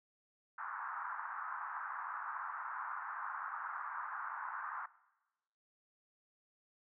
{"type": "band-pass noise", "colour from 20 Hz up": "white", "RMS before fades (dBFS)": -43, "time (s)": [0.58, 4.86], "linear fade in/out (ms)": 5, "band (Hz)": [900, 1500], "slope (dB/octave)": 48, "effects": ["noise-tail reverb RT60 1.0 s tail -19 dB re dry"]}